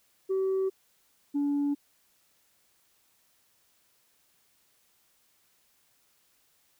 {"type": "tone pair in turn", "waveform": "sine", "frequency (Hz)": [382.2, 286.3], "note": ["G4", "D4"], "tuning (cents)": [-44, -44], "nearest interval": "perfect fourth", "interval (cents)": 500, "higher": "first", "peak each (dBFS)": -23, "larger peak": "neither", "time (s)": [[0.29, 0.7], [1.34, 1.75]], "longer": "neither", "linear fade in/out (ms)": 20, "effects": ["tanh soft clip ceiling -23 dBFS", "white hiss -68 dBFS RMS until 6.79 s"]}